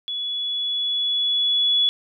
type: tone with level ramp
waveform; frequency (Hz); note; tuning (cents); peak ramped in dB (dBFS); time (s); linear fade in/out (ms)
sine; 3400; G#7; +40; -25 to -15; 0.08-1.89; 0
effects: none